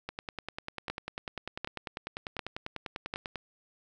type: two click trains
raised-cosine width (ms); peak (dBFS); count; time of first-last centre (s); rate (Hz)
0.3; -17 / -20; 4 / 34; 0.9-3.139 / 0.09-3.357; 1.34 / 10.1
effects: none